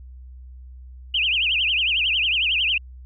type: tone with vibrato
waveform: sine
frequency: 2794 Hz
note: F7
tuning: in tune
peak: -18 dBFS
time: 1.14-2.78 s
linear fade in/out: 5 ms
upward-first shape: triangle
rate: 11 Hz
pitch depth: 270 cents each way
effects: added 63 Hz sine -38 dBFS peak until 3.05 s